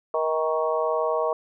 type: harmonic tone with a mistuned harmonic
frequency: 158.2 Hz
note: D#3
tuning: 29 cents sharp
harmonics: 3 / 4 / 5 / 6 / 7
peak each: -26 / -25 / -34 / -31 / -29 dBFS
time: 0.14-1.33 s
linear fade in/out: 2 ms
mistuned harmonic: 6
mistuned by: -19 cents
effects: none